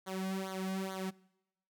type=tone with flanger; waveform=sawtooth; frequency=190.1 Hz; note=F#3; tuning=47 cents sharp; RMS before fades=-38 dBFS; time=0.06-1.11 s; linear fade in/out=20 ms; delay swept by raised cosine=0.38 to 2.28 ms; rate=2.3 Hz; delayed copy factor=-1; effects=noise-tail reverb RT60 0.9 s tail -24 dB re dry